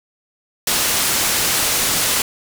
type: low-pass noise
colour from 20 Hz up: white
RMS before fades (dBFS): -18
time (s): 0.67-2.22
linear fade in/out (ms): 2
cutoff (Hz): 12000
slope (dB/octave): 12
effects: none

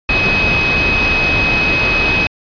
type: tone in noise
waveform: sine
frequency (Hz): 2542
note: D#7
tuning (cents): +36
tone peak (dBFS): -13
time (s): 0.09-2.27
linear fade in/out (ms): 2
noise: pink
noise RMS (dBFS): -17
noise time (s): 0.09-2.27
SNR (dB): +1
effects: resampled to 11025 Hz

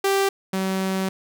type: tone pair in turn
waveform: sawtooth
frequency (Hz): 392 / 190.31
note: G4 / F#3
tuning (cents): 0 / +49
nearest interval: octave + minor second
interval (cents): 1251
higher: first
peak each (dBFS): -14 / -18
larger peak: first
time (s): 0.04-0.29 / 0.53-1.09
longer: second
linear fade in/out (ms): 5
effects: none

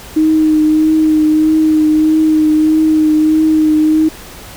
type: tone with vibrato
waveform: sine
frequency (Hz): 311.1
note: D#4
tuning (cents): 0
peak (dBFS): -7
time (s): 0.16-4.09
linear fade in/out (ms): 10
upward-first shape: triangle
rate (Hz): 1.6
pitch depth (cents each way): 23
effects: added 60 Hz sine -41 dBFS peak until 4.56 s + pink hiss -33 dBFS RMS until 4.56 s

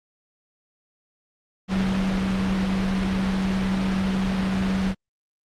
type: tone in noise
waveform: sine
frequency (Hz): 190.4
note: F#3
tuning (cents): +50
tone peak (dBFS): -21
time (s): 1.68-4.95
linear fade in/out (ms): 50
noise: pink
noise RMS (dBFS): -28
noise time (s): 1.68-4.95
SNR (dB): +4
effects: low-pass 4000 Hz 12 dB/octave + Opus 48 kbps

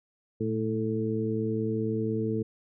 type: harmonic tone with a mistuned harmonic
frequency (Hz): 110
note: A2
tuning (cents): 0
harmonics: 1 / 2 / 3 / 4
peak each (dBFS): -32 / -31 / -33 / -31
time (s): 0.4-2.43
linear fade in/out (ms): 10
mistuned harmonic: 1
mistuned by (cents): +64
effects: none

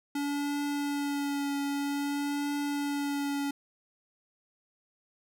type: tone with vibrato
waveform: square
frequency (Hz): 285.1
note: C#4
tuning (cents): +49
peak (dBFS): -30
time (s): 0.15-3.51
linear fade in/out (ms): 5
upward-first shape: triangle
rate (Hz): 0.52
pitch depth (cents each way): 20
effects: none

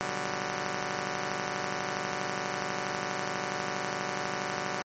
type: chord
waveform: 5% pulse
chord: G major seventh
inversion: first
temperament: just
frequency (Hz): 122.5 / 147 / 183.75 / 196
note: B2 / D3 / F#3 / G3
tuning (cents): -14 / +2 / -12 / 0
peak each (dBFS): -30 / -27 / -26 / -26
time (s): 0.01-4.82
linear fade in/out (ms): 0
effects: MP3 32 kbps

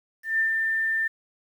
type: tone with ADSR envelope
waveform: sine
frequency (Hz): 1791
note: A6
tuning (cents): +30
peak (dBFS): -19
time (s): 0.23-1.08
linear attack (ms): 160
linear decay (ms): 110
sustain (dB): -3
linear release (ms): 10
effects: 9-bit

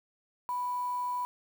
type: tone with quantisation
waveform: sine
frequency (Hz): 987.8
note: B5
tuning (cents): 0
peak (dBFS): -30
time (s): 0.49-1.25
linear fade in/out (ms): 0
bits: 8
effects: none

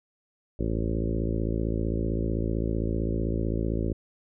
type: harmonic tone with a mistuned harmonic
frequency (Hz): 55.6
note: A1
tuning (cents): +19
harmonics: 1 / 2 / 3 / 4 / 5 / 6 / 7 / 8 / 9 / 10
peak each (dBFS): -29 / -32 / -34 / -34 / -36 / -34 / -36 / -41 / -41 / -42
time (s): 0.59-3.93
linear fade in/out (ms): 5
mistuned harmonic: 1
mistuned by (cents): +30
effects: none

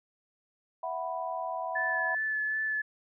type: chord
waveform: sine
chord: E suspended second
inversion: none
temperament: equal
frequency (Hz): 659.3 / 740 / 987.8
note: E5 / F#5 / B5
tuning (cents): 0 / 0 / 0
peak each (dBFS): -36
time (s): 0.83-2.15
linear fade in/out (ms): 5
type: tone with vibrato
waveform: sine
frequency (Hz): 1735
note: A6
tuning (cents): -25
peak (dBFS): -28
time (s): 1.75-2.82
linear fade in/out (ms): 10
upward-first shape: sine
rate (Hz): 2.6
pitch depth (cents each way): 14
effects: none

